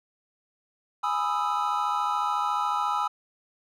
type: chord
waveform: triangle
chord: E major seventh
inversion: first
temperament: equal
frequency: 830.6 / 987.8 / 1244.5 / 1318.5 Hz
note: G#5 / B5 / D#6 / E6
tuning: 0 / 0 / 0 / 0 cents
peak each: -28 dBFS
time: 1.03-3.08 s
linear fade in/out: 10 ms
effects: none